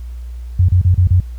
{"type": "tone bursts", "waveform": "sine", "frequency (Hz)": 90.4, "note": "F#2", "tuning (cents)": -40, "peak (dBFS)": -7, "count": 5, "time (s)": [0.59, 1.203], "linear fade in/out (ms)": 5, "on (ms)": 97, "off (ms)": 32, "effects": ["added 60 Hz sine -25 dBFS peak until 1.38 s", "pink hiss -52 dBFS RMS until 1.38 s"]}